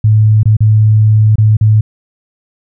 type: tone with dropouts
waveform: sine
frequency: 107.9 Hz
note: A2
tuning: 33 cents flat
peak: -4 dBFS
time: 0.04-1.81 s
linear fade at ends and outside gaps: 5 ms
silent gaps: 0.432-0.455 / 0.568-0.605 / 1.357-1.382 / 1.569-1.61 s
effects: none